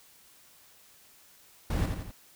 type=noise with echo; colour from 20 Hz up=brown; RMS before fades=-28 dBFS; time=1.7-1.86 s; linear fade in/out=5 ms; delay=85 ms; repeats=3; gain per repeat=-5 dB; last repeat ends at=2.115 s; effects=white hiss -58 dBFS RMS until 2.35 s